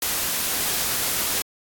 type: noise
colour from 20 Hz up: white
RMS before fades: -24 dBFS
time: 0.02-1.42 s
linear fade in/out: 2 ms
effects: AAC 64 kbps